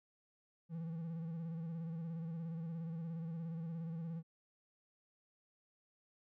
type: tone with vibrato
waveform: triangle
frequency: 164.81 Hz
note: E3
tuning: in tune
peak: -38 dBFS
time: 0.69-4.23 s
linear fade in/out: 50 ms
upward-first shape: square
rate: 17 Hz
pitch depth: 42 cents each way
effects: none